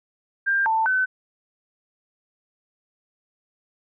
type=tone with pitch steps; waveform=sine; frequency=1592 / 889 / 1517 Hz; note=G6 / A5 / F#6; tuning=+26 / +18 / +43 cents; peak=-18 dBFS; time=0.46-1.06 s; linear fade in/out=20 ms; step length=200 ms; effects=none